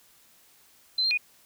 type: tone with pitch steps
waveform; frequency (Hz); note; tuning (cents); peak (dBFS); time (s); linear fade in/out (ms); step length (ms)
sine; 4072 / 4184 / 2463; C8 / C8 / D#7; -48 / -1 / -18; -22; 0.98-1.175; 5; 65
effects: white hiss -59 dBFS RMS until 1.45 s